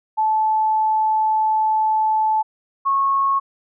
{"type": "tone pair in turn", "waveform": "sine", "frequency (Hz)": [870, 1096.1], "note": ["A5", "C#6"], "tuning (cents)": [-20, -20], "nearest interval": "major third", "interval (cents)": 400, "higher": "second", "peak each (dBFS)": -15, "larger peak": "neither", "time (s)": [[0.17, 2.43], [2.85, 3.4]], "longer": "first", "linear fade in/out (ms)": 20, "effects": []}